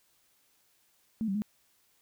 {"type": "tone with pitch steps", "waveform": "sine", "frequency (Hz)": [222.1, 193.8, 210.5], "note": ["A3", "G3", "G#3"], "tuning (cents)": [16, -20, 24], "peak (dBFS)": -28, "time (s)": [1.21, 1.42], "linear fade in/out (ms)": 0, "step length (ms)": 70, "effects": ["white hiss -69 dBFS RMS until 2.01 s"]}